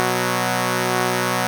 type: tone pair together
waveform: 5% pulse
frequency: 123.47 / 184.69 Hz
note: B2 / F#3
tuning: 0 / -3 cents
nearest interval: perfect fifth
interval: 697 cents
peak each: -10 dBFS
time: 0-1.47 s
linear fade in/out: 0 ms
effects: none